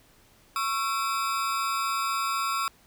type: ring-modulated tone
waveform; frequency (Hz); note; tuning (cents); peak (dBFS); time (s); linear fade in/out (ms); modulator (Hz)
40% pulse; 1228; D#6; -23; -22; 0.56-2.68; 0; 122
effects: pink hiss -59 dBFS RMS until 2.86 s